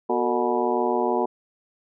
harmonic tone with a mistuned harmonic, 122.1 Hz, B2, 19 cents flat, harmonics 2 / 3 / 4 / 5 / 6 / 7 / 8, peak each -29 / -25 / -27 / -30 / -28 / -29 / -29 dBFS, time 0.09-1.26 s, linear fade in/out 10 ms, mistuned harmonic 4, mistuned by -130 cents, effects none

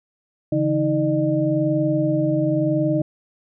sine tone cluster, 141.7 / 162.6 / 313.7 / 605 Hz, C#3 / E3 / D#4 / D#5, +38 / -23 / +14 / -49 cents, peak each -23 / -28 / -20 / -23 dBFS, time 0.52-3.02 s, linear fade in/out 5 ms, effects none

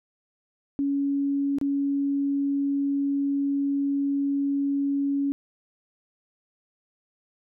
sine tone with dropouts, 280 Hz, C#4, 18 cents sharp, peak -22 dBFS, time 0.79-5.32 s, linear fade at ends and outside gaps 0 ms, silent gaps 1.585-1.613 s, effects none

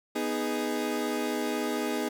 30% pulse chord, G# minor, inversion first, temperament equal, 246.9 / 311.1 / 415.3 Hz, B3 / D#4 / G#4, 0 / 0 / 0 cents, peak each -30 dBFS, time 0.15-2.09 s, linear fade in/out 10 ms, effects none

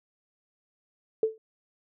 sine tone with exponential decay, 440.7 Hz, A4, 3 cents sharp, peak -17 dBFS, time 1.23-1.38 s, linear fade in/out 2 ms, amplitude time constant 32 ms, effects none

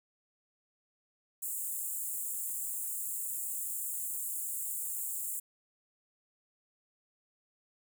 pink high-pass noise, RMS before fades -37 dBFS, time 1.42-5.4 s, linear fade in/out 10 ms, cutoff 7200 Hz, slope 96 dB/octave, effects none

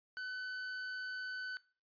45% pulse tone, 1508 Hz, F#6, 32 cents sharp, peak -40 dBFS, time 0.17-1.57 s, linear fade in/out 0 ms, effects noise-tail reverb RT60 0.4 s tail -20 dB re dry + resampled to 11025 Hz

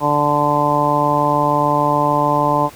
harmonic tone, 146.8 Hz, D3, in tune, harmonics 1 / 2 / 3 / 4 / 5 / 6 / 7, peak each -23 / -22 / -26 / -20 / -24 / -18 / -18 dBFS, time 0-2.7 s, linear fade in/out 50 ms, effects pink hiss -41 dBFS RMS until 2.75 s

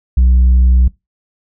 sine tone with tanh clipping, 62.3 Hz, B1, 16 cents sharp, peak -7 dBFS, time 0.17-0.88 s, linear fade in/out 5 ms, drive 3 dB, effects noise-tail reverb RT60 0.2 s tail -21 dB re dry

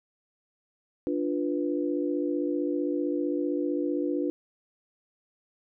sine chord, B diminished, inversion first, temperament equal, 293.7 / 349.2 / 493.9 Hz, D4 / F4 / B4, 0 / 0 / 0 cents, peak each -28 / -30 / -33 dBFS, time 1.07-4.3 s, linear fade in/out 0 ms, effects none

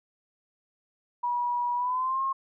sine tone with pitch glide, 968 to 1074.1 Hz, B5 to C6, -35 to +45 cents, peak -25 dBFS, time 1.23-2.33 s, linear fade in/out 10 ms, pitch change +180 cents, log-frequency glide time 1.75-2.22 s, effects none

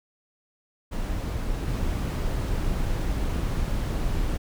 brown noise with level steps, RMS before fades -28 / -26 dBFS, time 0.91-4.38 s, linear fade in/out 20 ms, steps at 1.67 s, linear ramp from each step 10 ms, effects none

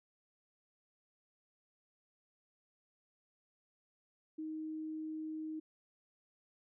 sine tone, 313.2 Hz, D#4, 11 cents sharp, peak -39 dBFS, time 4.38-5.6 s, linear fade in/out 10 ms, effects none

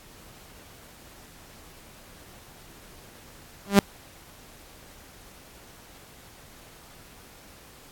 sawtooth tone with exponential growth, 199.6 Hz, G3, 32 cents sharp, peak -5 dBFS, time 3.66-3.79 s, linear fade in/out 0 ms, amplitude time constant 28 ms, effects pink hiss -50 dBFS RMS until 7.91 s + AAC 64 kbps

